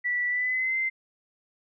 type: tone with pitch glide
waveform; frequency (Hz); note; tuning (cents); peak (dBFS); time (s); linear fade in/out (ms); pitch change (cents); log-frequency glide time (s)
sine; 1960 to 2077; B6 to C7; -14 to -13; -24; 0.04-0.9; 20; +101; 0.28-0.77
effects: none